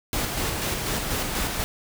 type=noise with tremolo; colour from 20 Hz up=pink; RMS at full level=-26 dBFS; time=0.13-1.64 s; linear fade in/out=0 ms; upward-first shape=square; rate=4.1 Hz; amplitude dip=30%; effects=none